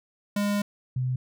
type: tone pair in turn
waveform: square / sine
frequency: 204.3 / 127.52 Hz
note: G#3 / C3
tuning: -28 / -44 cents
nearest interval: minor sixth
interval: 816 cents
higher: first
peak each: -24 dBFS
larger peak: neither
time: 0.36-0.62 / 0.96-1.16 s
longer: first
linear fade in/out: 5 ms
effects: none